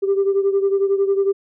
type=beating tone pair; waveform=sine; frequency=392 / 403 Hz; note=G4 / G4; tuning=0 / +48 cents; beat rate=11 Hz; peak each=-15 / -20 dBFS; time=0.02-1.33 s; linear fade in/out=20 ms; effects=tanh soft clip ceiling -10 dBFS